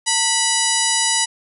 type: harmonic tone with a mistuned harmonic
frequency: 980 Hz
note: B5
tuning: 14 cents flat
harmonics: 1 / 2 / 3 / 4 / 5 / 6 / 7 / 8 / 9 / 10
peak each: -25 / -25 / -25 / -25 / -25 / -25 / -25 / -25 / -25 / -25 dBFS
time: 0.06-1.26 s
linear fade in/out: 20 ms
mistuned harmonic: 1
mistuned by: -140 cents
effects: none